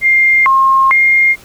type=tone with pitch steps; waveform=sine; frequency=2110 / 1070 / 2123 Hz; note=C7 / C6 / C7; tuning=+14 / +38 / +25 cents; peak=-6 dBFS; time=0.01-1.36 s; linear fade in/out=50 ms; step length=450 ms; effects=pink hiss -40 dBFS RMS until 1.44 s